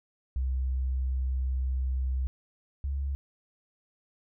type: tone pair in turn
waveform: sine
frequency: 64.7 / 69.13 Hz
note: C2 / C#2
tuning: -19 / -4 cents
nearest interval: minor second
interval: 115 cents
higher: second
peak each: -26 / -28 dBFS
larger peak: first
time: 0.36-2.27 / 2.84-3.15 s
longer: first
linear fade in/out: 0 ms
effects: none